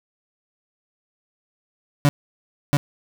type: tone with echo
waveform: 35% pulse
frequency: 144.3 Hz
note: D3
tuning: 30 cents flat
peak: -11 dBFS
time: 2.05-2.09 s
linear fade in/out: 0 ms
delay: 680 ms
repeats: 1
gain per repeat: -2 dB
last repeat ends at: 2.77 s
effects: 8-bit